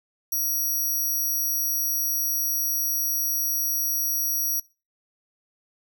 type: tone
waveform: 10% pulse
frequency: 5750 Hz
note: F8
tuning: 50 cents sharp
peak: -17 dBFS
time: 0.32-4.6 s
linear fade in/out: 5 ms
effects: noise-tail reverb RT60 0.3 s tail -21 dB re dry